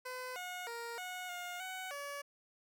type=tone with pitch steps; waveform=15% pulse; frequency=507 / 724 / 467.7 / 730 / 712 / 748 / 569 Hz; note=B4 / F#5 / A#4 / F#5 / F5 / F#5 / C#5; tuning=+45 / -38 / +6 / -24 / +33 / +19 / +45 cents; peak=-35 dBFS; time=0.05-2.22 s; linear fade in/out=10 ms; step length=310 ms; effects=none